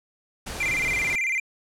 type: noise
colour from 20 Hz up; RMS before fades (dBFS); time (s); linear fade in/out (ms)
pink; -34; 0.46-1.16; 10
type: tone with vibrato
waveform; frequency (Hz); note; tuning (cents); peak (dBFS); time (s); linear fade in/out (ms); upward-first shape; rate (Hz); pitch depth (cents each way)
triangle; 2217; C#7; 0; -21; 0.6-1.4; 5; square; 18; 120
effects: low-pass 11000 Hz 12 dB/octave